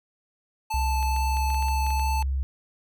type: tone with vibrato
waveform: square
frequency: 876 Hz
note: A5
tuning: 8 cents flat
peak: -27 dBFS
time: 0.7-2.23 s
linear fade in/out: 10 ms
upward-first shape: triangle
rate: 2.3 Hz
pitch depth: 9 cents each way
type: tone with pitch glide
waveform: sine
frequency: 65.41 to 67.21 Hz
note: C2 to C2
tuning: 0 to +47 cents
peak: -23 dBFS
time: 0.74-2.43 s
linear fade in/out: 0 ms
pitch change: +47 cents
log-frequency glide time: 1.18-1.43 s
type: clicks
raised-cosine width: 0.3 ms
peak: -26 dBFS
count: 11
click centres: 1.028 / 1.164 / 1.37 / 1.503 / 1.545 / 1.625 / 1.684 / 1.866 / 1.905 / 1.996 / 2.225 s
effects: none